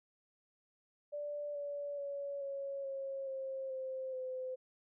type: tone with pitch steps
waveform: sine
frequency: 585 / 574.3 / 563.8 / 553.4 / 543.3 / 533.4 / 523.6 / 514 Hz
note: D5 / D5 / C#5 / C#5 / C#5 / C5 / C5 / C5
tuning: -7 / -39 / +29 / -3 / -35 / +33 / +1 / -31 cents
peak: -38 dBFS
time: 1.12-4.56 s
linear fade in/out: 20 ms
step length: 430 ms
effects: none